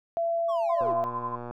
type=tone with pitch glide; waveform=sine; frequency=673 to 680.4 Hz; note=E5 to F5; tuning=+36 to -45 cents; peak=-24 dBFS; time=0.17-1.04 s; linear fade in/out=0 ms; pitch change=+19 cents; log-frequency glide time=0.61-0.89 s
type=linear sweep; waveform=triangle; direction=down; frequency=1156 to 303.1 Hz; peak=-30 dBFS; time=0.48-0.94 s; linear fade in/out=20 ms
type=tone with tremolo; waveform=sine; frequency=1029 Hz; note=C6; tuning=29 cents flat; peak=-27 dBFS; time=0.69-1.36 s; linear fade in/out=10 ms; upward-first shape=sine; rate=11 Hz; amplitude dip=75%
type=click train; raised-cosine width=1 ms; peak=-24 dBFS; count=85; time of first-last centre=0.81-1.51 s; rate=120 Hz
effects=none

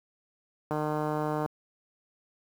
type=click train; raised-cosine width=1 ms; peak=-17 dBFS; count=115; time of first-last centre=0.71-1.46 s; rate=152 Hz; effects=high-pass 80 Hz 12 dB/octave + 8-bit

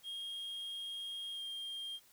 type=tone with pitch glide; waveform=triangle; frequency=3246 to 3209 Hz; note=G#7 to G7; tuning=-40 to +40 cents; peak=-39 dBFS; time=0.03-2 s; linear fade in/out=50 ms; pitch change=-20 cents; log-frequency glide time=1.33-1.41 s; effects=white hiss -65 dBFS RMS until 2.12 s

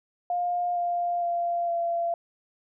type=tone with pitch steps; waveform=sine; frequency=707 / 698.9 / 690.9 / 682.9 Hz; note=F5 / F5 / F5 / F5; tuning=+21 / +1 / -19 / -39 cents; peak=-24 dBFS; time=0.3-2.14 s; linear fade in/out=2 ms; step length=460 ms; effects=none

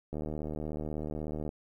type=click train; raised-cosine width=2 ms; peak=-24 dBFS; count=105; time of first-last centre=0.13-1.491 s; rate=76.4 Hz; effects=11-bit

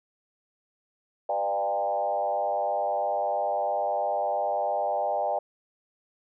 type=tone with frequency modulation; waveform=sine; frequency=698.5 Hz; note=F5; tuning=in tune; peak=-24 dBFS; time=1.29-5.39 s; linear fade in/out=5 ms; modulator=100 Hz; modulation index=1.6; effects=none

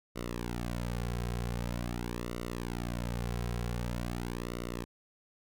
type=tone with flanger; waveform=sawtooth; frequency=59.4 Hz; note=A#1; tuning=33 cents sharp; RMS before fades=-36 dBFS; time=0.15-4.85 s; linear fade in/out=20 ms; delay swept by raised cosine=1.2 to 3.4 ms; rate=0.45 Hz; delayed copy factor=-0.9; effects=none

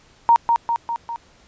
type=tone with echo; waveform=sine; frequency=932.3 Hz; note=A#5; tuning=in tune; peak=-9 dBFS; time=0.29-0.36 s; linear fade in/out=0 ms; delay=200 ms; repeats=4; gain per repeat=-4 dB; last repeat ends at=1.16 s; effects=pink hiss -53 dBFS RMS until 1.47 s + resampled to 16000 Hz

